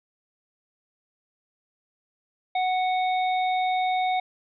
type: harmonic tone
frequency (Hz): 740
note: F#5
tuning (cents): 0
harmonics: 1 / 3 / 5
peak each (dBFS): -22 / -32 / -36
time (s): 2.55-4.2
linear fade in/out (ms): 5
effects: none